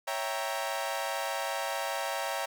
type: chord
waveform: sawtooth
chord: C# diminished seventh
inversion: none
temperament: equal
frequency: 554.4 / 659.3 / 784 / 932.3 Hz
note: C#5 / E5 / G5 / Bb5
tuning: 0 / 0 / 0 / 0 cents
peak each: -33 dBFS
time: 0.07-2.46 s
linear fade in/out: 10 ms
effects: none